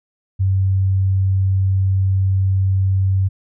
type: tone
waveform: sine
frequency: 95.7 Hz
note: G2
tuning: 41 cents flat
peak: -13 dBFS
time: 0.39-3.29 s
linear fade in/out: 20 ms
effects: none